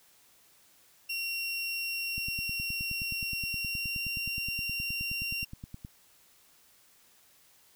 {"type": "tone with pitch glide", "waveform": "30% pulse", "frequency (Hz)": [2742, 2759], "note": ["F7", "F7"], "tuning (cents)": [-32, -22], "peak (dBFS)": -29, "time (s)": [1.09, 5.45], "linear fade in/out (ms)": 10, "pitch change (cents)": 10, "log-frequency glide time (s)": [3.39, 4.04]}
{"type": "click train", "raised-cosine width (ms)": 5, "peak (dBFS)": -29, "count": 36, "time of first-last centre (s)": [2.18, 5.849], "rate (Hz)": 9.54}
{"effects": ["white hiss -62 dBFS RMS until 7.75 s"]}